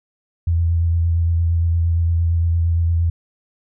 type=tone with vibrato; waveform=sine; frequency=84 Hz; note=E2; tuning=33 cents sharp; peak=-14 dBFS; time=0.47-3.1 s; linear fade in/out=5 ms; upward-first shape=triangle; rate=8.7 Hz; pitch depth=27 cents each way; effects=none